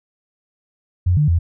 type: tone with pitch steps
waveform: sine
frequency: 89.4 / 149 / 84.7 Hz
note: F2 / D3 / E2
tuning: +41 / +25 / +48 cents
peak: -12 dBFS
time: 1.06-1.39 s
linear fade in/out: 10 ms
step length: 110 ms
effects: none